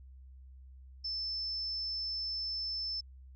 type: tone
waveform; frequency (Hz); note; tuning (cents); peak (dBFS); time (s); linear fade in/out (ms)
sine; 5280; E8; +2; -34; 1.04-3.01; 10
effects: added 65 Hz sine -50 dBFS peak until 3.35 s

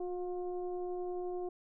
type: tone with frequency modulation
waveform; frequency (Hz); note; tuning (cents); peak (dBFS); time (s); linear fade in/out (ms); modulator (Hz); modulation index
sine; 359.7; F#4; -49; -35; 0-1.49; 5; 354; 0.72
effects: none

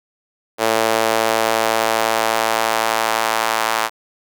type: tone with high-pass filter sweep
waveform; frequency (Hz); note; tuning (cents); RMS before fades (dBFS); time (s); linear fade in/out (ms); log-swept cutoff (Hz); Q
sawtooth; 111.8; A2; +28; -18; 0.58-3.9; 50; 530 to 930; 1.5
effects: none

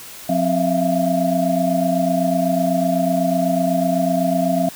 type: tone cluster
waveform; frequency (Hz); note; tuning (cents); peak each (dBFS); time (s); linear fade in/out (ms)
sine; 179.4 / 262.9 / 656 / 684; F3 / C4 / E5 / F5; +47 / +8 / -9 / -36; -21; 0.29-4.69; 5
effects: white hiss -37 dBFS RMS until 4.75 s

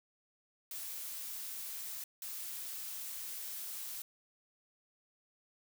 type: noise bursts at uneven times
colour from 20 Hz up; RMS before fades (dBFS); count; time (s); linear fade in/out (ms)
blue; -43; 2; 0.71-2.04 / 2.22-4.02; 2
effects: none

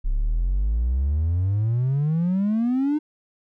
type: exponential sweep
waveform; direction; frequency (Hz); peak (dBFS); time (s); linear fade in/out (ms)
triangle; up; 32.09 to 308; -16; 0.04-2.99; 20
effects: tanh soft clip ceiling -14 dBFS

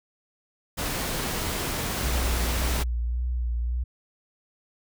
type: noise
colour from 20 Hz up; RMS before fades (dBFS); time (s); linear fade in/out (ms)
pink; -29; 0.77-2.84; 20
type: tone with vibrato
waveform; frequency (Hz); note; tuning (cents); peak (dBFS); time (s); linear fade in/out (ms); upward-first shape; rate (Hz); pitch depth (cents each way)
sine; 60.1; B1; -46; -24; 2.03-3.84; 10; sine; 1.8; 43
effects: none

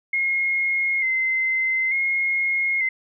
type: tone with vibrato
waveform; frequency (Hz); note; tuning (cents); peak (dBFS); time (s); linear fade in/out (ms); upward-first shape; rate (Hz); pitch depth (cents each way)
sine; 2109; C7; +13; -19; 0.13-2.89; 5; square; 0.56; 35
effects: none

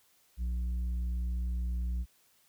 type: tone with tanh clipping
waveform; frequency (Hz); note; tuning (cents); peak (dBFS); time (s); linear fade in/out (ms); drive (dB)
sine; 60.3; B1; -41; -31; 0.37-2.06; 50; 5
effects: white hiss -67 dBFS RMS until 2.48 s

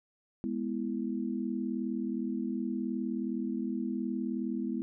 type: chord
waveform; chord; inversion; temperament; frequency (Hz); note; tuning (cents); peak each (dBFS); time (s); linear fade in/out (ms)
sine; E major; first; equal; 207.7 / 246.9 / 329.6; G#3 / B3 / E4; 0 / 0 / 0; -35 / -34 / -37; 0.44-4.82; 0
effects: none

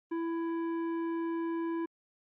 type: tone with tanh clipping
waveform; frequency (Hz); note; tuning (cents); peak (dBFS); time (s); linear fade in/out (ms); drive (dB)
sine; 332.3; E4; +14; -33; 0.11-1.86; 10; 14
effects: low-pass 2000 Hz 12 dB/octave + Opus 32 kbps

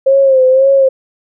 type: tone with vibrato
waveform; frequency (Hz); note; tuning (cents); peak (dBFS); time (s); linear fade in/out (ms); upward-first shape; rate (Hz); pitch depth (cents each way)
sine; 531; C5; +25; -5; 0.06-0.89; 10; sine; 1.9; 57
effects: none

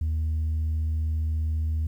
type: tone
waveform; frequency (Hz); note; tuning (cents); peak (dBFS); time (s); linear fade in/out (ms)
sine; 78.7; D#2; +20; -21; 0.01-1.87; 5
effects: tanh soft clip ceiling -22 dBFS + 10-bit

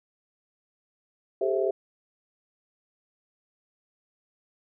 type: chord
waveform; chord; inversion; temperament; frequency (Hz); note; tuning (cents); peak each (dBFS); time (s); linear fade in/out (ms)
sine; A minor seventh; third; equal with one note detuned; 392 / 430.4 / 523.3 / 659.3; G4 / A4 / C5 / E5; 0 / -38 / 0 / 0; -26 / -30 / -30 / -29; 1.41-1.71; 5
effects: none

